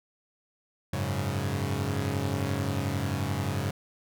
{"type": "chord", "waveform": "sawtooth", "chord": "F# suspended second", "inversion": "none", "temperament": "equal", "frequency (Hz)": [92.5, 103.83, 138.59], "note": ["F#2", "G#2", "C#3"], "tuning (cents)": [0, 0, 0], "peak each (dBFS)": -28, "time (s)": [0.93, 3.71], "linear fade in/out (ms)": 5, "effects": []}